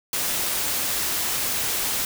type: noise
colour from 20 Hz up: white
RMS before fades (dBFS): -25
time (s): 0.13-2.05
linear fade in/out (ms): 2
effects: none